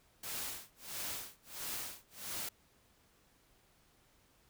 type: noise with tremolo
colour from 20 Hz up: white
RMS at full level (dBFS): -40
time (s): 0.23-2.49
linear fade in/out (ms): 5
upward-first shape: sine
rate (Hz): 1.5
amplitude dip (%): 100
effects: pink hiss -69 dBFS RMS until 4.49 s